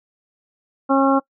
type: harmonic tone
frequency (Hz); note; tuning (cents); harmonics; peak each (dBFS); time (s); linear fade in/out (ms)
271.9; C#4; -33; 1 / 2 / 3 / 4 / 5; -16 / -19 / -21 / -22 / -23; 0.89-1.2; 20
effects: noise-tail reverb RT60 0.1 s tail -23 dB re dry